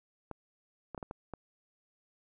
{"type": "clicks", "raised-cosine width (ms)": 1, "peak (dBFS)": -26, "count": 6, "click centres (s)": [0.313, 0.947, 0.978, 1.028, 1.111, 1.337], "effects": []}